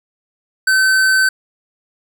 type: tone with hard clipping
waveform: sine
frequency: 1533 Hz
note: G6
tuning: 39 cents flat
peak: -12 dBFS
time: 0.67-1.29 s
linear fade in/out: 5 ms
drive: 15 dB
effects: none